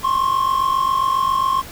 triangle tone pair together, 1056.6 / 1104 Hz, C6 / C#6, +17 / -7 cents, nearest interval minor second, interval 76 cents, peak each -15 / -19 dBFS, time 0.03-1.62 s, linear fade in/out 20 ms, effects pink hiss -36 dBFS RMS until 1.71 s

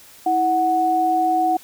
sine tone pair together, 324.9 / 740 Hz, E4 / F#5, -25 / 0 cents, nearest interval octave + major second, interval 1425 cents, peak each -23 / -16 dBFS, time 0.26-1.57 s, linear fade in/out 5 ms, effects white hiss -46 dBFS RMS until 1.63 s

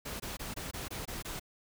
pink noise bursts, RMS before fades -40 dBFS, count 8, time 0.05-1.397 s, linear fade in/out 10 ms, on 150 ms, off 21 ms, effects none

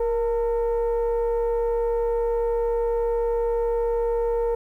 sine tone with frequency modulation, 469.1 Hz, A#4, 11 cents sharp, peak -19 dBFS, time 0-4.55 s, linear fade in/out 5 ms, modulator 434 Hz, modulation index 0.51, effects tanh soft clip ceiling -17 dBFS + 10-bit

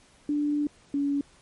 sine tone pair in turn, 293.7 / 283.2 Hz, D4 / C#4, 0 / +37 cents, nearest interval minor second, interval 63 cents, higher first, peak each -23 dBFS, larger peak neither, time 0.29-0.67 / 0.94-1.21 s, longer first, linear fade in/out 2 ms, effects pink hiss -58 dBFS RMS until 1.41 s + MP3 48 kbps

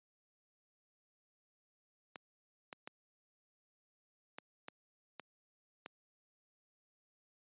clicks, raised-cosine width 0.3 ms, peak -29 dBFS, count 7, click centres 2.158 / 2.728 / 2.875 / 4.385 / 4.684 / 5.197 / 5.861 s, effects high-pass 200 Hz 12 dB/octave + resampled to 8000 Hz

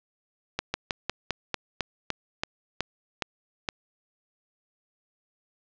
slowing click train, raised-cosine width 0.2 ms, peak -9 dBFS, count 12, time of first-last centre 0.59-3.688 s, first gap 150 ms, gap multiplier 1.12, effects low-pass 5000 Hz 12 dB/octave

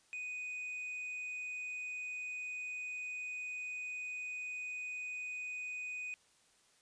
triangle tone, 2489 Hz, D#7, in tune, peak -38 dBFS, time 0.13-6.14 s, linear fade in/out 0 ms, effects white hiss -69 dBFS RMS until 6.81 s + resampled to 22050 Hz

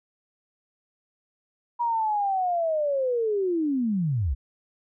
sine linear sweep, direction down, 963 to 55.7 Hz, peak -22 dBFS, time 1.79-4.35 s, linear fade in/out 20 ms, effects none

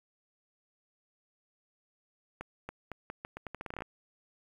accelerating click train, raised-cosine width 0.5 ms, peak -24 dBFS, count 16, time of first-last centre 2.41-3.821 s, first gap 280 ms, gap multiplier 0.81, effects 9-bit

